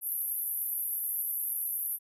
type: band-pass noise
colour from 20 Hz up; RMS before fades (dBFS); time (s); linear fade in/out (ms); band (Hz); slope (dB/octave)
white; -33; 0.01-1.99; 50; 11000 to 13000; 96
effects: resampled to 32000 Hz